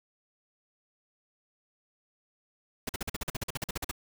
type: noise bursts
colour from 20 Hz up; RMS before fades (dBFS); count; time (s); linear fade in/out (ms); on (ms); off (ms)
pink; -33; 16; 2.87-3.913; 5; 23; 45
effects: none